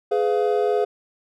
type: chord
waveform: triangle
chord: F diminished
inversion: first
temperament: just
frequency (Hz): 419.1 / 502.9 / 698.5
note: Ab4 / Cb5 / F5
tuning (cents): +16 / +31 / 0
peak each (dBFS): -18 / -22 / -23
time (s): 0.11-0.85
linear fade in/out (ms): 10
effects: none